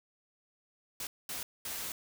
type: noise bursts at uneven times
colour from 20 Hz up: white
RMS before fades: -39 dBFS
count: 3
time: 1-1.07 / 1.29-1.43 / 1.65-1.92 s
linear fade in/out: 2 ms
effects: none